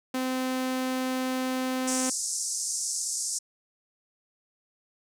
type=tone; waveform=sawtooth; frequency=257.9 Hz; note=C4; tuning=25 cents flat; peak=-23 dBFS; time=0.14-2.1 s; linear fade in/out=5 ms
type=band-pass noise; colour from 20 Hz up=white; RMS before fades=-31 dBFS; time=1.87-3.39 s; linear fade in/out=10 ms; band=5300 to 9200 Hz; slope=48 dB/octave
effects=none